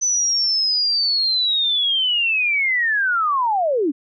sine linear sweep, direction down, 6060 to 258.7 Hz, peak -16 dBFS, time 0.01-3.92 s, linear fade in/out 20 ms, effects none

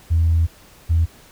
sine tone pair in turn, 82.41 / 82.41 Hz, E2 / E2, 0 / 0 cents, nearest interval unison, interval 0 cents, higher neither, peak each -12 dBFS, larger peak neither, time 0.1-0.47 / 0.89-1.06 s, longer first, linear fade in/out 20 ms, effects tanh soft clip ceiling -9 dBFS + pink hiss -48 dBFS RMS until 1.31 s

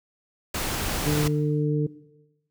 pink noise, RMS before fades -28 dBFS, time 0.54-1.28 s, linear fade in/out 5 ms
harmonic tone, 149.5 Hz, D3, 31 cents sharp, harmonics 1 / 2 / 3, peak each -23 / -26 / -28 dBFS, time 1.06-1.87 s, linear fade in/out 10 ms
effects noise-tail reverb RT60 1.0 s tail -19 dB re dry

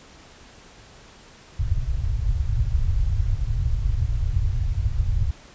pink low-pass noise, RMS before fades -22 dBFS, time 1.59-5.31 s, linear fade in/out 0 ms, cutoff 120 Hz, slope 48 dB/octave, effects pink hiss -48 dBFS RMS until 5.54 s + resampled to 16000 Hz

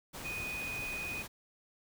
sine tone in noise, 2487 Hz, D#7, 1 cent flat, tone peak -37 dBFS, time 0.24-1.23 s, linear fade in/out 20 ms, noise pink, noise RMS -44 dBFS, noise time 0.13-1.28 s, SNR +4 dB, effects none

